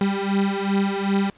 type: beating tone pair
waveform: 35% pulse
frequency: 196 / 198.6 Hz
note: G3 / G3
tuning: 0 / +23 cents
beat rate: 2.6 Hz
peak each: -21 dBFS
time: 0.01-1.3 s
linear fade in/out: 2 ms
effects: pink hiss -55 dBFS RMS until 1.37 s + resampled to 8000 Hz